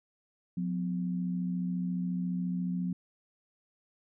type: tone pair together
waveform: sine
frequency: 179.1 / 253.4 Hz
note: F3 / B3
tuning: +44 / +45 cents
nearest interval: tritone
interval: 601 cents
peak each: -30 / -38 dBFS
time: 0.57-2.93 s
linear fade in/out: 5 ms
effects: none